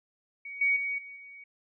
sine tone with level steps, 2247 Hz, C#7, 23 cents sharp, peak -38 / -22 / -29 / -42 / -45 dBFS, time 0.45-1.44 s, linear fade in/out 5 ms, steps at 0.61 / 0.76 / 0.98 / 1.16 s, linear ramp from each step 5 ms, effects none

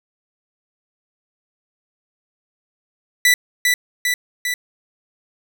sawtooth tone with echo, 1975 Hz, B6, in tune, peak -7 dBFS, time 3.25-3.34 s, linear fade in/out 2 ms, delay 400 ms, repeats 3, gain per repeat -3 dB, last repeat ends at 4.54 s, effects none

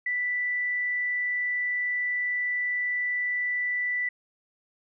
sine tone, 1975.5 Hz, B6, in tune, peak -25 dBFS, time 0.06-4.09 s, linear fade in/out 5 ms, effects none

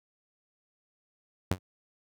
sawtooth tone with exponential decay, 92.5 Hz, F#2, in tune, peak -18 dBFS, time 1.51-1.59 s, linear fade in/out 5 ms, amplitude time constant 17 ms, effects none

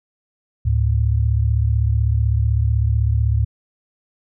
sine tone pair together, 72.8 / 108.7 Hz, D2 / A2, -15 / -21 cents, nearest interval perfect fifth, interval 694 cents, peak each -17 dBFS, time 0.65-3.45 s, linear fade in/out 10 ms, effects none

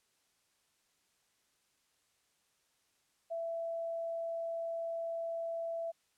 sine tone, 666 Hz, E5, 18 cents sharp, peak -35 dBFS, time 3.3-5.92 s, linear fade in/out 20 ms, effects white hiss -75 dBFS RMS until 6.17 s + low-pass 10000 Hz 12 dB/octave

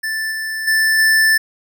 square tone with level steps, 1762 Hz, A6, 2 cents sharp, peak -20 / -22 / -13 / -11 dBFS, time 0.03-1.38 s, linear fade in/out 10 ms, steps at 0.31 / 0.67 / 0.98 s, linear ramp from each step 10 ms, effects none

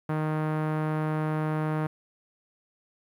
sawtooth tone with low-pass filter, 154.9 Hz, D#3, 7 cents flat, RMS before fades -28 dBFS, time 0.09-1.87 s, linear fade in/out 5 ms, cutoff 1400 Hz, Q 1.2, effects 10-bit

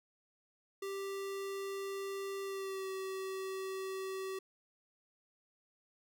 square tone with pitch glide, 392.4 to 382.1 Hz, G4 to G4, +2 to -44 cents, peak -39 dBFS, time 0.82-4.39 s, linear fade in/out 5 ms, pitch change -46 cents, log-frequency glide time 2.43-2.89 s, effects none

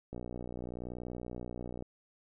click train, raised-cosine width 2 ms, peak -28 dBFS, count 104, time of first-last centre 0.13-1.824 s, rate 60.8 Hz, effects none

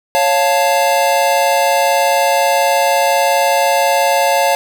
square chord, Db augmented, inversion none, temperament equal, 554.4 / 698.5 / 880 Hz, Db5 / F5 / A5, 0 / 0 / 0 cents, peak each -16 dBFS, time 0.15-4.55 s, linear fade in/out 0 ms, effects none

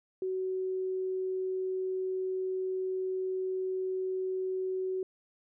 sine tone, 374.7 Hz, F#4, 22 cents sharp, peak -30 dBFS, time 0.22-5.03 s, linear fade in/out 2 ms, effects none

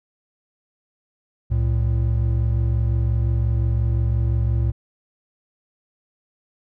triangle tone pair together, 67.07 / 112.8 Hz, C2 / A2, +43 / +44 cents, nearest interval major sixth, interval 901 cents, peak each -18 dBFS, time 1.5-4.72 s, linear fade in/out 20 ms, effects none

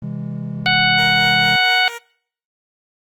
triangle chord, C augmented, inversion none, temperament just, 130.81 / 163.52 / 204.4 Hz, C3 / E3 / G#3, 0 / -14 / -27 cents, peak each -26 dBFS, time 0.02-1.56 s, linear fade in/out 5 ms
harmonic tone, 740 Hz, F#5, in tune, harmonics 1 / 2 / 3 / 4 / 5 / 6, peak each -19 / -18 / -18 / -20 / -25 / -24 dBFS, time 0.66-1.88 s, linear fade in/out 0 ms
10% pulse tone with tremolo, 469.7 Hz, A#4, 13 cents sharp, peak -19 dBFS, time 0.97-1.99 s, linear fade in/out 20 ms, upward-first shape triangle, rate 4.3 Hz, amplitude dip 55%
effects noise-tail reverb RT60 0.6 s tail -26 dB re dry + Opus 24 kbps

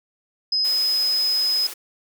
sine tone, 5060 Hz, D#8, 28 cents sharp, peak -18 dBFS, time 0.52-1.67 s, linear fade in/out 5 ms
white high-pass noise, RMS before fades -35 dBFS, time 0.64-1.74 s, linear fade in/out 10 ms, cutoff 290 Hz, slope 96 dB/octave
effects none

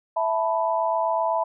sine chord, E suspended fourth, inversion none, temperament equal, 659.3 / 880 / 987.8 Hz, E5 / A5 / B5, 0 / 0 / 0 cents, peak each -24 / -26 / -25 dBFS, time 0.16-1.44 s, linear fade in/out 10 ms, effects none

